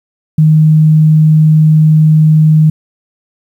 sine tone, 155.56 Hz, D#3, in tune, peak -3 dBFS, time 0.38-2.7 s, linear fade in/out 5 ms, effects 7-bit

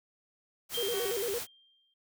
white noise, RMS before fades -38 dBFS, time 0.69-1.47 s, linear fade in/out 50 ms
sine tone with exponential decay, 3182 Hz, G7, 25 cents sharp, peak -32 dBFS, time 0.74-1.94 s, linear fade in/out 5 ms, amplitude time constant 260 ms
sine tone with vibrato, 434.3 Hz, A4, 23 cents flat, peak -31 dBFS, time 0.77-1.39 s, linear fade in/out 10 ms, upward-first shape square, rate 8.8 Hz, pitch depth 160 cents each way
10% pulse tone, 376.1 Hz, F#4, 28 cents sharp, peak -32 dBFS, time 0.9-1.15 s, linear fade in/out 50 ms
effects none

